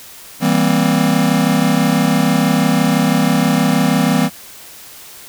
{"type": "chord", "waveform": "square", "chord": "C dominant seventh", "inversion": "first", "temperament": "just", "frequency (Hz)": [163.52, 196.22, 235.5, 261.6], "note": ["E3", "G3", "Bb3", "C4"], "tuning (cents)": [-14, 2, 18, 0], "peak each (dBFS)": -18, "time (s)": [0.4, 4.3], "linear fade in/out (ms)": 50, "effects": ["white hiss -37 dBFS RMS until 5.28 s"]}